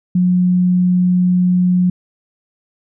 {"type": "tone", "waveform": "sine", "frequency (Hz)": 180.4, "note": "F#3", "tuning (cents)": -44, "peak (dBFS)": -10, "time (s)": [0.15, 1.9], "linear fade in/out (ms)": 5, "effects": []}